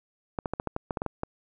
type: clicks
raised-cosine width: 1 ms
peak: -15 dBFS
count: 11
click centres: 0.388 / 0.458 / 0.536 / 0.599 / 0.673 / 0.764 / 0.908 / 0.972 / 1.019 / 1.063 / 1.234 s
effects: none